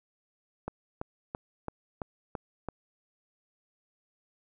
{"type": "click train", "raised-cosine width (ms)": 1, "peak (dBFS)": -20, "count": 7, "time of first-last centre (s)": [0.68, 2.687], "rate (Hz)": 2.99, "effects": []}